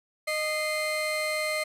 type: tone pair together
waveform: 35% pulse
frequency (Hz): 616.8 / 2086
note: D#5 / C7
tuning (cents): -15 / -6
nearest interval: octave + major sixth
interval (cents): 2109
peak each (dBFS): -28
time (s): 0.27-1.64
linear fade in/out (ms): 10
effects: resampled to 32000 Hz